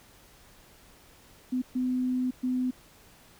sine tone bursts at uneven times, 253.3 Hz, B3, 44 cents sharp, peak -25 dBFS, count 3, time 1.52-1.62 / 1.75-2.31 / 2.43-2.71 s, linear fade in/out 10 ms, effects pink hiss -56 dBFS RMS until 3.39 s

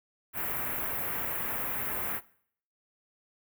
white band-stop noise, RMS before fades -33 dBFS, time 0.33-2.21 s, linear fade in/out 50 ms, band 2200 to 13000 Hz, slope 24 dB/octave, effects noise-tail reverb RT60 0.6 s tail -20 dB re dry

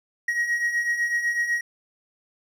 triangle beating tone pair, 1889 / 1897 Hz, A#6 / A#6, +22 / +30 cents, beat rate 8 Hz, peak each -28 / -21 dBFS, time 0.28-1.61 s, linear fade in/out 5 ms, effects none

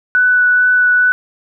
sine tone with vibrato, 1486 Hz, F#6, 7 cents sharp, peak -8 dBFS, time 0.15-1.12 s, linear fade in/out 0 ms, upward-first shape sine, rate 2.3 Hz, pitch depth 9 cents each way, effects none

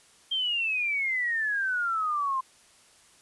sine exponential sweep, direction down, 3200 to 1037 Hz, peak -25 dBFS, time 0.31-2.41 s, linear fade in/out 10 ms, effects white hiss -58 dBFS RMS until 3.21 s + resampled to 24000 Hz

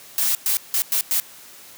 blue noise bursts at uneven times, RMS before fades -20 dBFS, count 5, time 0.18-0.35 / 0.46-0.57 / 0.74-0.82 / 0.92-1.01 / 1.11-1.2 s, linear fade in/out 0 ms, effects white hiss -44 dBFS RMS until 1.77 s + high-pass 100 Hz 12 dB/octave

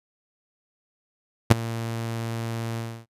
sawtooth tone with ADSR envelope, 114.7 Hz, A#2, 28 cents flat, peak -4 dBFS, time 1.5-3.06 s, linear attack 13 ms, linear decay 18 ms, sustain -20 dB, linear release 290 ms, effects noise-tail reverb RT60 0.1 s tail -26 dB re dry + resampled to 32000 Hz

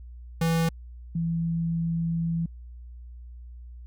square / sine tone pair in turn, 164.81 / 166.53 Hz, E3 / E3, 0 / +18 cents, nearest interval unison, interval 18 cents, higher second, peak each -22 / -24 dBFS, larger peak first, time 0.41-0.69 / 1.15-2.46 s, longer second, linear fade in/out 5 ms, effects added 60 Hz sine -40 dBFS peak until 3.86 s

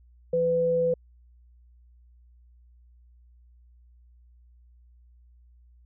sine tone pair together, 167.4 / 501.6 Hz, E3 / B4, +27 / +27 cents, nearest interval octave + perfect fifth, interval 1900 cents, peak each -33 / -21 dBFS, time 0.33-0.94 s, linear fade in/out 5 ms, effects added 60 Hz sine -53 dBFS peak until 5.85 s

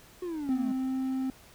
triangle exponential sweep, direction down, 370 to 207.7 Hz, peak -30 dBFS, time 0.22-0.72 s, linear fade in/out 5 ms
triangle tone with pitch glide, 260.5 to 262.6 Hz, C4 to C4, -7 to +6 cents, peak -26 dBFS, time 0.49-1.3 s, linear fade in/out 0 ms, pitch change +13 cents, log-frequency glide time 0.67-1 s
effects pink hiss -55 dBFS RMS until 1.54 s

